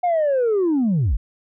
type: linear sweep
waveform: sine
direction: down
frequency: 727 to 36.97 Hz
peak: -14 dBFS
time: 0.03-1.17 s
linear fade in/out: 10 ms
effects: tanh soft clip ceiling -14 dBFS